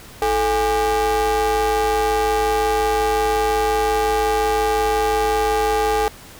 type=ring-modulated tone; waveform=square; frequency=191.4 Hz; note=G3; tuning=41 cents flat; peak=-14 dBFS; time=0.22-6.08 s; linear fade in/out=0 ms; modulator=627 Hz; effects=pink hiss -41 dBFS RMS until 6.39 s